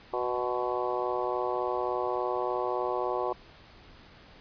harmonic tone with a mistuned harmonic, 123.47 Hz, B2, in tune, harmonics 3 / 4 / 5 / 6 / 7 / 8 / 9, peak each -33 / -34 / -35 / -36 / -36 / -37 / -38 dBFS, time 0.13-3.33 s, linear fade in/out 5 ms, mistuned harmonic 8, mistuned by +35 cents, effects pink hiss -53 dBFS RMS until 4.4 s + resampled to 11025 Hz

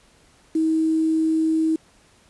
sine tone with quantisation, 319.1 Hz, D#4, 44 cents sharp, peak -17 dBFS, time 0.55-1.76 s, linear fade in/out 5 ms, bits 7, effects pink hiss -56 dBFS RMS until 2.29 s + resampled to 24000 Hz

